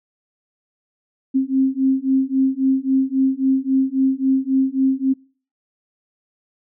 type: beating tone pair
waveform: sine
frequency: 264 / 267.7 Hz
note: C4 / C4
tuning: +16 / +40 cents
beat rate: 3.7 Hz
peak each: -18 dBFS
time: 1.34-5.14 s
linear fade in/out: 20 ms
effects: noise-tail reverb RT60 0.4 s tail -23 dB re dry